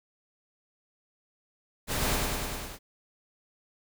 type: noise with echo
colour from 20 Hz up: pink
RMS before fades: -30 dBFS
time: 1.87-2.19 s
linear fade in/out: 50 ms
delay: 100 ms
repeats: 6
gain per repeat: -2 dB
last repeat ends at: 2.79 s
effects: none